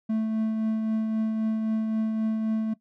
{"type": "tone with tremolo", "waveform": "triangle", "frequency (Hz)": 220, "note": "A3", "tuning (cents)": 0, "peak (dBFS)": -20, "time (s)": [0.09, 2.74], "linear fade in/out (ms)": 10, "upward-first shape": "triangle", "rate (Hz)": 3.8, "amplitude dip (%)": 35, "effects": ["noise-tail reverb RT60 0.1 s tail -18 dB re dry"]}